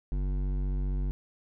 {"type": "tone with hard clipping", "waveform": "triangle", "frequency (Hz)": 47.63, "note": "G1", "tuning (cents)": -49, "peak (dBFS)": -29, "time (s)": [0.12, 1.11], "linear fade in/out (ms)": 0, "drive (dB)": 16, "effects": []}